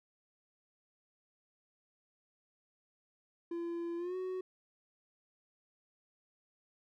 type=tone with pitch glide; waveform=triangle; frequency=340.3 to 371.1 Hz; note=F4 to F#4; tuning=-45 to +5 cents; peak=-34 dBFS; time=3.51-4.41 s; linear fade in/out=5 ms; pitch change=+150 cents; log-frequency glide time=3.97-4.16 s; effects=none